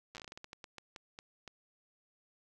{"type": "slowing click train", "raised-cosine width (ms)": 0.2, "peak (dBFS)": -29, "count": 17, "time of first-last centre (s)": [0.15, 1.477], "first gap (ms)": 8, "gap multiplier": 1.27, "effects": []}